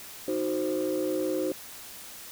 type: chord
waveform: sine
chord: C diminished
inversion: first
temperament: equal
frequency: 311.1 / 370 / 523.3 Hz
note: Eb4 / Gb4 / C5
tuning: 0 / 0 / 0 cents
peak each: -29 dBFS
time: 0.28-1.52 s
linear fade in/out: 2 ms
effects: tanh soft clip ceiling -21 dBFS + white hiss -44 dBFS RMS until 2.31 s